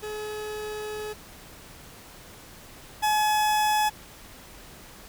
40% pulse tone pair in turn, 425 / 850 Hz, G#4 / G#5, +40 / +40 cents, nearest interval octave, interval 1200 cents, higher second, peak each -31 / -20 dBFS, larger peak second, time 0.02-1.14 / 3.02-3.9 s, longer first, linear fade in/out 20 ms, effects pink hiss -47 dBFS RMS until 5.08 s

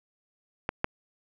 clicks, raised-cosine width 0.5 ms, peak -12 / -9 dBFS, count 2, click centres 0.691 / 0.844 s, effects none

